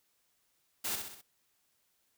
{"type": "noise with echo", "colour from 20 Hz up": "white", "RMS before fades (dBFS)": -35, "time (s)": [0.84, 0.96], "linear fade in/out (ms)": 10, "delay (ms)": 64, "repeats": 4, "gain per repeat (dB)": -5, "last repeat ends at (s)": 1.216, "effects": ["white hiss -75 dBFS RMS until 2.17 s"]}